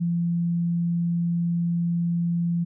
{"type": "tone", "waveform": "sine", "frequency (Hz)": 171, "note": "F3", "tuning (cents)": -36, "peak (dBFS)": -21, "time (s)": [0, 2.65], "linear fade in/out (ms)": 20, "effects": []}